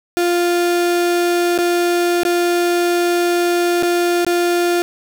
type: tone with dropouts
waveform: 35% pulse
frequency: 349.2 Hz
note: F4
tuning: in tune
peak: -12 dBFS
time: 0.17-4.82 s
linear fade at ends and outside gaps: 0 ms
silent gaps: 1.578-1.587 / 2.233-2.251 / 3.825-3.832 / 4.248-4.266 s
effects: none